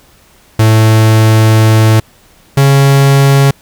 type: tone pair in turn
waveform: 45% pulse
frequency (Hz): 110 / 138.24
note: A2 / C#3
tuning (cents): 0 / -4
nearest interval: major third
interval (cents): 396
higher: second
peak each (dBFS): -4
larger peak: neither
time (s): 0.59-2 / 2.57-3.51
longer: first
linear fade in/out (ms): 5
effects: pink hiss -45 dBFS RMS until 3.61 s